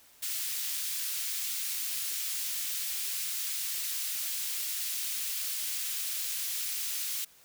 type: high-pass noise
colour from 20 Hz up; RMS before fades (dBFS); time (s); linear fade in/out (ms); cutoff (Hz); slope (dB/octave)
white; -34; 0.22-7.25; 10; 2500; 12
effects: white hiss -59 dBFS RMS until 7.44 s